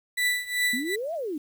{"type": "tone with tremolo", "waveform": "35% pulse", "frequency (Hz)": 1975.5, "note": "B6", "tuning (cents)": 0, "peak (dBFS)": -19, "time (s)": [0.17, 0.96], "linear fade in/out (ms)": 10, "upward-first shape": "triangle", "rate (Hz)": 2.6, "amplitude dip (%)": 90}
{"type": "exponential two-way sweep", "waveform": "sine", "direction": "up then down", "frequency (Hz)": [228.5, 698.5, 279.3], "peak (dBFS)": -28, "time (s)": [0.73, 1.38], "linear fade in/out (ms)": 5, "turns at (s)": 1.14}
{"effects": ["9-bit"]}